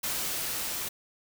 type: noise with level ramp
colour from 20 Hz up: white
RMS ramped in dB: -31 to -34 dBFS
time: 0.03-0.89 s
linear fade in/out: 10 ms
effects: none